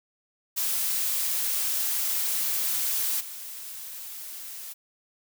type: noise with level steps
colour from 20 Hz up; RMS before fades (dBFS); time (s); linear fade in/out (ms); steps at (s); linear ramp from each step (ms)
blue; -27 / -39; 0.56-4.74; 20; 3.2; 10
effects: none